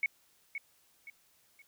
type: tone with echo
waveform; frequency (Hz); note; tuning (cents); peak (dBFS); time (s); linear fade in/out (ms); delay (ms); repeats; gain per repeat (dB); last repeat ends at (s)
sine; 2216; C#7; -1; -26; 0.03-0.06; 2; 520; 3; -9; 1.62
effects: white hiss -68 dBFS RMS until 1.67 s